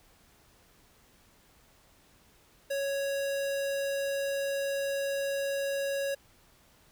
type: tone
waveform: square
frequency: 554.4 Hz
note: C#5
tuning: in tune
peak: -30 dBFS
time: 2.7-6.15 s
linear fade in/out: 10 ms
effects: pink hiss -62 dBFS RMS until 6.91 s